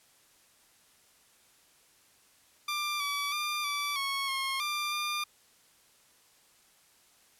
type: tone with pitch steps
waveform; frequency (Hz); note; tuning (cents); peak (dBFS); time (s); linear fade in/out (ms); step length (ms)
15% pulse; 1187 / 1147 / 1197 / 1157 / 1101 / 1077 / 1190 / 1200; D6 / D6 / D6 / D6 / C#6 / C6 / D6 / D6; +18 / -41 / +33 / -26 / -12 / +50 / +22 / +37; -24; 2.68-5.24; 5; 320
effects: white hiss -63 dBFS RMS until 7.39 s + low-pass 12000 Hz 12 dB/octave